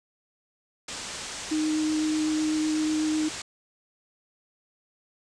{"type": "low-pass noise", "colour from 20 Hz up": "white", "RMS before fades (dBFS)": -37, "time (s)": [0.88, 3.42], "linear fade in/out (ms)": 5, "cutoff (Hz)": 8300, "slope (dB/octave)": 48}
{"type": "tone with vibrato", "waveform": "sine", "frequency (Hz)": 309.5, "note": "D#4", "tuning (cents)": -9, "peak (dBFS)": -23, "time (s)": [1.51, 3.29], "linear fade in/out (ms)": 10, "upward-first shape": "sine", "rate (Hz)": 8, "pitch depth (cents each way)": 8}
{"effects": []}